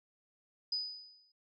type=tone with exponential decay; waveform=sine; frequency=4978 Hz; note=D#8; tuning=in tune; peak=-30 dBFS; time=0.72-1.32 s; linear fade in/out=5 ms; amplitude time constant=130 ms; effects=none